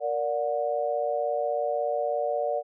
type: chord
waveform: sine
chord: Bb augmented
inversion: none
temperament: just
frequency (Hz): 466.2 / 582.7 / 728.4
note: Bb4 / D5 / F#5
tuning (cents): 0 / -14 / -27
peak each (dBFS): -31 / -27 / -30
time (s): 0-2.63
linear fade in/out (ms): 50
effects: none